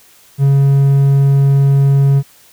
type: tone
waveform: triangle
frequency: 138.59 Hz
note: C#3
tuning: in tune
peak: -5 dBFS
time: 0.38-2.23 s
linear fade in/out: 50 ms
effects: white hiss -46 dBFS RMS until 2.52 s